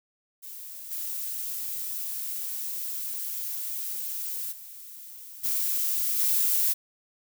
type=noise with level steps; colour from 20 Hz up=violet; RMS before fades=-41 / -33 / -44 / -27 / -24 dBFS; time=0.42-6.74 s; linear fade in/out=20 ms; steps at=0.9 / 4.51 / 5.43 / 6.18 s; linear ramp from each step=20 ms; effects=none